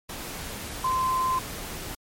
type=tone in noise; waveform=sine; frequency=1036 Hz; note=C6; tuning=17 cents flat; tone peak=-22 dBFS; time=0.84-1.39 s; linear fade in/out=5 ms; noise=pink; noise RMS=-36 dBFS; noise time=0.09-1.95 s; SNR=+11 dB; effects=MP3 64 kbps